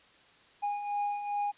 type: beating tone pair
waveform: triangle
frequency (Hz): 818 / 820.5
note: G#5 / G#5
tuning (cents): -26 / -21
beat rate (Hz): 2.5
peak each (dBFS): -37 / -29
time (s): 0.62-1.52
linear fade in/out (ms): 20
effects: white hiss -60 dBFS RMS until 1.57 s + resampled to 8000 Hz